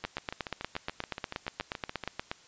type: two click trains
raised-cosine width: 0.3 ms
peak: -16 / -20 dBFS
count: 20 / 15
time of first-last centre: 0.05-2.315 / 0.04-2.037 s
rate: 8.39 / 7.01 Hz
effects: white hiss -57 dBFS RMS until 2.47 s + resampled to 16000 Hz